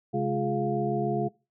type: tone cluster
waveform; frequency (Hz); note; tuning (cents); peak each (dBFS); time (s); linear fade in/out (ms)
sine; 135.2 / 209 / 351.4 / 418.6 / 701; C#3 / G#3 / F4 / G#4 / F5; -43 / +11 / +11 / +14 / +6; -31; 0.13-1.29; 20
effects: noise-tail reverb RT60 0.3 s tail -23 dB re dry